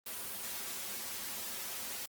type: noise with comb filter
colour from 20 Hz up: white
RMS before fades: -41 dBFS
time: 0.06-2.06 s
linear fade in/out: 5 ms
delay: 6.6 ms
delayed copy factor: -0.8
effects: high-pass 100 Hz 12 dB/octave + Opus 32 kbps